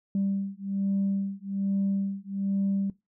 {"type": "beating tone pair", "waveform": "sine", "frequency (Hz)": [196, 197.2], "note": ["G3", "G3"], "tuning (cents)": [0, 11], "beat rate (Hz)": 1.2, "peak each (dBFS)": -28, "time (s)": [0.15, 2.9], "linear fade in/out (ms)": 2, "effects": ["noise-tail reverb RT60 0.2 s tail -20 dB re dry", "tanh soft clip ceiling -20 dBFS"]}